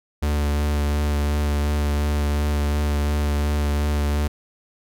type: tone with vibrato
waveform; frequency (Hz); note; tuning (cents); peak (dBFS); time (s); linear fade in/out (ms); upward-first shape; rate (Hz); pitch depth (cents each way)
45% pulse; 73.42; D2; 0; -19; 0.22-4.28; 10; sine; 2.8; 15
effects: none